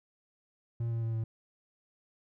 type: tone with pitch steps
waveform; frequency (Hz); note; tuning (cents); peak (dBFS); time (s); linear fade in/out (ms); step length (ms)
triangle; 116.54 / 115.07 / 113.62 / 112.18; A#2 / A#2 / A#2 / A2; 0 / -22 / -44 / +34; -28; 0.8-1.24; 5; 110
effects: none